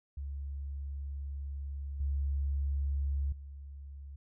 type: tone with level steps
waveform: sine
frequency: 69.9 Hz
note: C#2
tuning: 15 cents sharp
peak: -36 / -29 / -43 dBFS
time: 0.17-4.16 s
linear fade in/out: 5 ms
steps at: 2 / 3.32 s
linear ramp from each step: 5 ms
effects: none